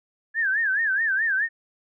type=tone with vibrato; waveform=sine; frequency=1678 Hz; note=G#6; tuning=17 cents sharp; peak=-20 dBFS; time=0.34-1.49 s; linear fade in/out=50 ms; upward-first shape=sine; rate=4.7 Hz; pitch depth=170 cents each way; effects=none